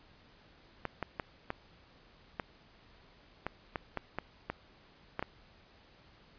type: clicks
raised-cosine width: 0.5 ms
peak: -19 dBFS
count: 12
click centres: 0.853 / 1.027 / 1.198 / 1.504 / 2.398 / 3.466 / 3.758 / 3.973 / 4.186 / 4.5 / 5.194 / 5.226 s
effects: pink hiss -61 dBFS RMS until 6.38 s + resampled to 11025 Hz